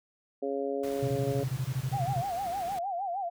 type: harmonic tone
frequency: 138.59 Hz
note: C#3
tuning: in tune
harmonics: 2 / 3 / 4 / 5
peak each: -36 / -32 / -34 / -40 dBFS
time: 0.42-1.44 s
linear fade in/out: 10 ms
type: noise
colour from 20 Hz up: pink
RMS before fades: -45 dBFS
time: 0.83-2.79 s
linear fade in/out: 5 ms
type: tone bursts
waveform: sine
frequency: 130 Hz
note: C3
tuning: 11 cents flat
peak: -27 dBFS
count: 15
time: 1.02-2.215 s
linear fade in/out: 10 ms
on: 61 ms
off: 20 ms
type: tone with vibrato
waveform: sine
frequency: 742 Hz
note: F#5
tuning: 5 cents sharp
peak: -30 dBFS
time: 1.92-3.3 s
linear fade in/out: 20 ms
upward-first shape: sine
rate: 6.5 Hz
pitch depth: 150 cents each way
effects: high-pass 60 Hz 12 dB/octave